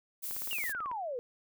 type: noise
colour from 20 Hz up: violet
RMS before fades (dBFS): -38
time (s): 0.22-0.73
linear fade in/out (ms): 20
type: click train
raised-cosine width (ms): 0.5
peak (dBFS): -31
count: 12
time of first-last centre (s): 0.31-0.914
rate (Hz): 18.2
type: exponential sweep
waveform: sine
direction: down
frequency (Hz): 2923 to 466.2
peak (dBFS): -34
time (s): 0.51-1.19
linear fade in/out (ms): 0
effects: none